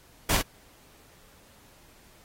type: noise with echo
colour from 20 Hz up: pink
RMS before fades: -25 dBFS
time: 0.29-0.37 s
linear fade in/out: 5 ms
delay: 47 ms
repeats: 1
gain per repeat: -3 dB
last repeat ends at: 0.417 s
effects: pink hiss -57 dBFS RMS until 2.24 s + AAC 48 kbps